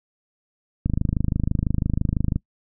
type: click train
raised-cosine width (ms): 5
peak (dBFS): -9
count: 40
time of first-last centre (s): 0.86-2.36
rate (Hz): 26
effects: noise-tail reverb RT60 0.1 s tail -24 dB re dry